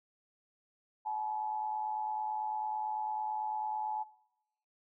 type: tone with amplitude modulation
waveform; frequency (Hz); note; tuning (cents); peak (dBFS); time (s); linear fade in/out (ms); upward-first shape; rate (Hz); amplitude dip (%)
sine; 858; A5; -44; -30; 1.05-4.04; 20; sine; 109; 65
effects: noise-tail reverb RT60 0.9 s tail -22 dB re dry